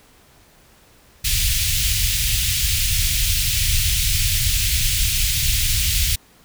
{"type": "band-stop noise", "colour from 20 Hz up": "pink", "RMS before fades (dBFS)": -19, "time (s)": [1.24, 6.16], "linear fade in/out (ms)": 10, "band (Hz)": [110, 2500], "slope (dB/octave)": 24, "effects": ["pink hiss -52 dBFS RMS until 6.44 s"]}